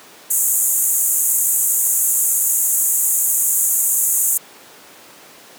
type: band-pass noise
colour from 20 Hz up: pink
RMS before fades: -17 dBFS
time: 0.3-4.38 s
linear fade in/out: 10 ms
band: 6700 to 16000 Hz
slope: 96 dB/octave
effects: pink hiss -42 dBFS RMS until 5.58 s + high-pass 300 Hz 12 dB/octave